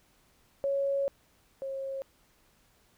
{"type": "tone pair in turn", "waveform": "sine", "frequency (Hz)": [554.4, 540.5], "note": ["C#5", "C#5"], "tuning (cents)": [0, -44], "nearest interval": "unison", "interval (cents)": 44, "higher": "first", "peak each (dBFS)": [-26, -33], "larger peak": "first", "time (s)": [[0.64, 1.08], [1.62, 2.02]], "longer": "first", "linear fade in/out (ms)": 0, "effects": ["pink hiss -66 dBFS RMS until 2.97 s"]}